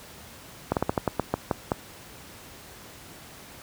slowing click train, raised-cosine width 1 ms, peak -8 dBFS, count 10, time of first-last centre 0.72-1.718 s, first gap 48 ms, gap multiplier 1.2, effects pink hiss -46 dBFS RMS until 3.62 s + high-pass 60 Hz 12 dB/octave

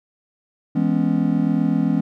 triangle chord, C# minor seventh, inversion first, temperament just, 166.31 / 207.9 / 249.5 / 277.2 Hz, E3 / G#3 / B3 / C#4, +16 / +2 / +18 / 0 cents, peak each -20 dBFS, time 0.75-2.01 s, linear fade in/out 10 ms, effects none

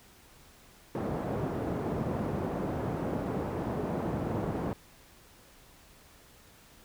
pink band-pass noise, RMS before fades -33 dBFS, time 0.95-4.73 s, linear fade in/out 0 ms, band 110 to 710 Hz, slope 12 dB/octave, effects pink hiss -57 dBFS RMS until 6.84 s

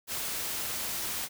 white noise, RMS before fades -34 dBFS, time 0.07-1.29 s, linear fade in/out 50 ms, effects none

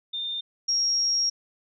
sine tone pair in turn, 3614 / 5592 Hz, A7 / F8, +46 / +1 cents, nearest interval minor sixth, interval 755 cents, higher second, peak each -28 / -21 dBFS, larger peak second, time 0.13-0.41 / 0.68-1.3 s, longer second, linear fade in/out 10 ms, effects none

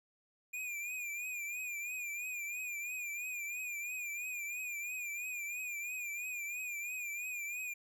square tone with vibrato, 2425 Hz, D#7, 45 cents flat, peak -39 dBFS, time 0.53-7.74 s, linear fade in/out 10 ms, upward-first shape triangle, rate 3 Hz, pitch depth 85 cents each way, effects none

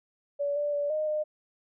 sine tone with pitch steps, 572 / 585 / 578 / 616 / 609 Hz, D5 / D5 / D5 / D#5 / D#5, -46 / -7 / -28 / -17 / -37 cents, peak -26 dBFS, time 0.39-1.24 s, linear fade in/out 20 ms, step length 170 ms, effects none

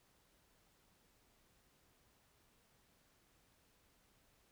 silence, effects pink hiss -73 dBFS RMS until 4.51 s

